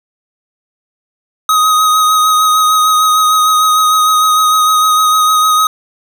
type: tone with vibrato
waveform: square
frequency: 1256 Hz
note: D#6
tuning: 16 cents sharp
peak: -8 dBFS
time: 1.49-5.67 s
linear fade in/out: 2 ms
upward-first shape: sine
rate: 6.6 Hz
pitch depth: 20 cents each way
effects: none